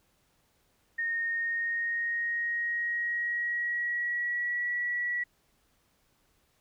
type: tone with pitch glide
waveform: sine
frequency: 1846 to 1937.8 Hz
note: A#6 to B6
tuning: -17 to -33 cents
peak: -28 dBFS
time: 0.98-5.24 s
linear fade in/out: 10 ms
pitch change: +84 cents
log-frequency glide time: 1.31-4.71 s
effects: pink hiss -70 dBFS RMS until 6.6 s